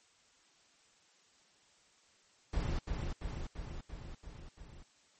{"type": "noise with echo", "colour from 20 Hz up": "brown", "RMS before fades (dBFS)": -34, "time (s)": [2.53, 2.79], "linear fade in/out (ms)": 5, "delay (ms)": 340, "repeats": 6, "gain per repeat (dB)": -3, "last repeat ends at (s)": 4.83, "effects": ["white hiss -67 dBFS RMS until 5.19 s", "MP3 32 kbps"]}